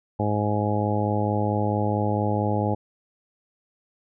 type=harmonic tone; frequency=104.5 Hz; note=G#2; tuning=11 cents sharp; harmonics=1 / 2 / 3 / 4 / 5 / 6 / 7 / 8; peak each=-25 / -28 / -30 / -32 / -30 / -33 / -34 / -29 dBFS; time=0.19-2.75 s; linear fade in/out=10 ms; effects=none